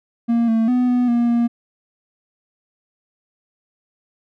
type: tone with pitch steps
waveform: triangle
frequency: 233.5 / 224.7 / 249 / 246.7 / 237.5 / 236.1 Hz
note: A#3 / A3 / B3 / B3 / A#3 / A#3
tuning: +3 / +37 / +14 / -2 / +33 / +22 cents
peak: -12 dBFS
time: 0.28-1.48 s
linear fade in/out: 20 ms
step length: 200 ms
effects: none